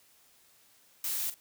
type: noise with echo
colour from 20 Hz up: blue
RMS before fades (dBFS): -33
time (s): 1.04-1.3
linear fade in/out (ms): 2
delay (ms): 42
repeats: 1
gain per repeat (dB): -12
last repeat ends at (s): 1.342
effects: white hiss -63 dBFS RMS until 1.4 s + high-pass 60 Hz 12 dB/octave